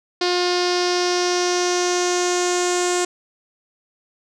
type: tone with low-pass filter sweep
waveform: sawtooth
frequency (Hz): 356.6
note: F4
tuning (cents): +36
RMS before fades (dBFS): -20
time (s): 0.21-3.05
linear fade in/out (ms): 5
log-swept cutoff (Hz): 4700 to 7500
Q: 4.3
effects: none